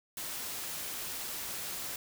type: noise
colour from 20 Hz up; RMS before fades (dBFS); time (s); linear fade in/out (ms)
white; -39; 0.17-1.96; 2
effects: none